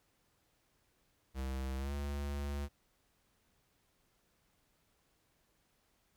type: tone with pitch glide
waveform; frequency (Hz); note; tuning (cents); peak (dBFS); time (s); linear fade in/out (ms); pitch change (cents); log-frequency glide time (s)
square; 66.1 to 71.25; C2 to C#2; +18 to +48; -37; 1.34-2.69; 50; +130; 1.77-1.93
effects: pink hiss -75 dBFS RMS until 6.16 s